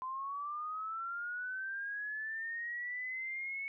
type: linear sweep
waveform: sine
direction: up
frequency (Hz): 1024 to 2217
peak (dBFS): -37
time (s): 0.02-3.68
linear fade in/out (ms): 0
effects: none